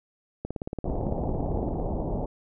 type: click train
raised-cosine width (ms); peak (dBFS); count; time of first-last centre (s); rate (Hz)
2; -18; 25; 0.45-1.798; 17.8
type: low-pass noise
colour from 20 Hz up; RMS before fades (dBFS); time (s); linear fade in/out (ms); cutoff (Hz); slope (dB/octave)
pink; -29; 0.85-2.26; 5; 830; 48
effects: none